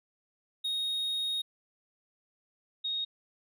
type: tone pair in turn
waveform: triangle / sine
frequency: 3735 / 3735 Hz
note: A#7 / A#7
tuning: +3 / +3 cents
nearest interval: unison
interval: 0 cents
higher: neither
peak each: -28 / -30 dBFS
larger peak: first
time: 0.64-1.42 / 2.84-3.05 s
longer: first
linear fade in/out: 10 ms
effects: none